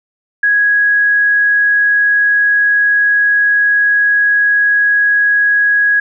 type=tone; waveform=sine; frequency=1661.2 Hz; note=G#6; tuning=in tune; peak=-8 dBFS; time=0.43-6 s; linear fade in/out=5 ms; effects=none